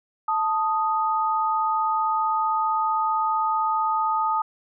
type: tone pair together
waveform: sine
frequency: 880 / 1244.5 Hz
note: A5 / D#6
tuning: 0 / 0 cents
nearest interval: tritone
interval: 600 cents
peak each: -23 dBFS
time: 0.28-4.42 s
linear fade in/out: 5 ms
effects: none